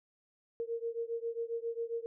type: beating tone pair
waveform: sine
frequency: 460 / 467.4 Hz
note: A#4 / A#4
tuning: -23 / +5 cents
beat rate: 7.4 Hz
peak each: -37 / -38 dBFS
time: 0.6-2.06 s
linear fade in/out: 0 ms
effects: none